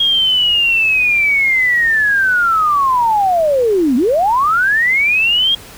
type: linear two-way sweep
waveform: sine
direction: down then up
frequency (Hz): 3273 to 230 to 3273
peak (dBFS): -10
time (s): 0-5.55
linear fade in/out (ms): 5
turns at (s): 3.96
effects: pink hiss -36 dBFS RMS until 5.77 s